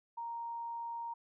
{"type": "tone", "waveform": "sine", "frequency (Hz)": 932.3, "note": "A#5", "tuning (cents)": 0, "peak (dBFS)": -38, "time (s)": [0.17, 1.14], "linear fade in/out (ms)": 10, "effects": []}